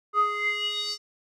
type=tone with band-pass filter sweep; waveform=square; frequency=415.6 Hz; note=G#4; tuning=1 cent sharp; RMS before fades=-27 dBFS; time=0.13-0.98 s; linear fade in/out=50 ms; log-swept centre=1100 to 5300 Hz; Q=7.5; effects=none